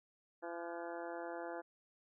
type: harmonic tone with a mistuned harmonic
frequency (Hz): 170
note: F3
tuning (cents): -46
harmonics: 2 / 3 / 4 / 5 / 6 / 7 / 8 / 9 / 10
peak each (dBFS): -47 / -47 / -47 / -50 / -56 / -58 / -55 / -56 / -57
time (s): 0.42-1.62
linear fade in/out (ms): 20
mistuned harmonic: 8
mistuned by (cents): +67
effects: none